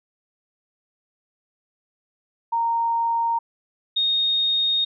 sine tone pair in turn, 926 / 3710 Hz, A#5 / A#7, -12 / -9 cents, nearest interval 2 octaves, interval 2403 cents, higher second, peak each -19 / -18 dBFS, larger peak second, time 2.52-3.39 / 3.96-4.85 s, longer second, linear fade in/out 10 ms, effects none

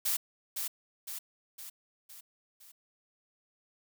blue noise with echo, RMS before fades -30 dBFS, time 0.05-0.17 s, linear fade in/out 10 ms, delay 510 ms, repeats 5, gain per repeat -5 dB, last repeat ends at 2.72 s, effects none

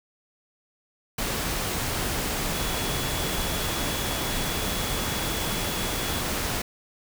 sine tone in noise, 3380 Hz, G#7, 30 cents sharp, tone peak -37 dBFS, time 2.54-6.22 s, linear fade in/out 5 ms, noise pink, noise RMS -28 dBFS, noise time 1.18-6.62 s, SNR -12 dB, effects none

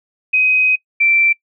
sine tone pair in turn, 2518 / 2344 Hz, D#7 / D7, +20 / -4 cents, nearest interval minor second, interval 124 cents, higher first, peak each -10 dBFS, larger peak neither, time 0.33-0.76 / 1-1.33 s, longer first, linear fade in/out 10 ms, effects noise-tail reverb RT60 0.1 s tail -24 dB re dry

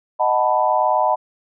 sine chord, B dominant seventh, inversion first, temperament equal, 622.3 / 740 / 880 / 987.8 Hz, D#5 / F#5 / A5 / B5, 0 / 0 / 0 / 0 cents, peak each -20 dBFS, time 0.19-1.16 s, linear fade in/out 20 ms, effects none

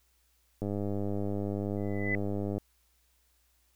click train, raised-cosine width 2 ms, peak -21 dBFS, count 199, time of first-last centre 0.62-2.58 s, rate 101 Hz
sine tone with exponential growth, 2005 Hz, B6, 26 cents sharp, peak -26 dBFS, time 1.77-2.15 s, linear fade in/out 1 ms, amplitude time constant 82 ms
effects added 60 Hz sine -70 dBFS peak until 3.75 s + white hiss -71 dBFS RMS until 3.75 s

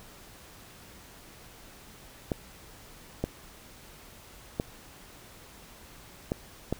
clicks, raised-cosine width 2 ms, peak -14 dBFS, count 5, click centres 2.318 / 3.24 / 4.599 / 6.319 / 6.726 s, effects pink hiss -51 dBFS RMS until 6.79 s

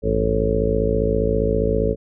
harmonic tone with a mistuned harmonic, 55 Hz, A1, in tune, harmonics 1 / 2 / 3 / 4 / 5 / 6 / 7 / 8 / 9 / 10, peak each -23 / -27 / -27 / -27 / -30 / -31 / -31 / -21 / -31 / -25 dBFS, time 0.02-1.96 s, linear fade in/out 50 ms, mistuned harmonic 2, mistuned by -130 cents, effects none

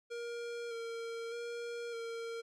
square tone with vibrato, 466.2 Hz, A#4, in tune, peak -40 dBFS, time 0.1-2.42 s, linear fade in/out 20 ms, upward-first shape square, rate 0.82 Hz, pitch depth 20 cents each way, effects low-pass 7000 Hz 12 dB/octave

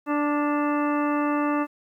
harmonic tone with a mistuned harmonic, 293.7 Hz, D4, in tune, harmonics 1 / 2 / 3 / 4 / 5 / 6 / 7 / 9, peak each -23 / -30 / -31 / -29 / -38 / -38 / -42 / -39 dBFS, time 0.06-1.67 s, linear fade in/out 50 ms, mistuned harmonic 5, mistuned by -30 cents, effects 10-bit

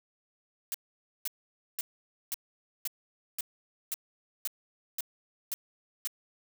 blue noise bursts, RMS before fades -33 dBFS, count 11, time 0.72-6.073 s, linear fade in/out 0 ms, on 23 ms, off 510 ms, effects none

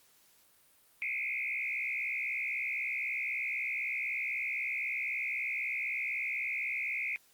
sine tone with frequency modulation, 2300 Hz, D7, 37 cents flat, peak -32 dBFS, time 1.02-7.16 s, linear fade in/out 0 ms, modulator 63.9 Hz, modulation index 3.4, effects white hiss -65 dBFS RMS until 7.33 s + Opus 48 kbps

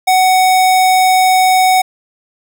square tone, 746 Hz, F#5, 14 cents sharp, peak -8 dBFS, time 0.07-1.82 s, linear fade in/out 10 ms, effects none

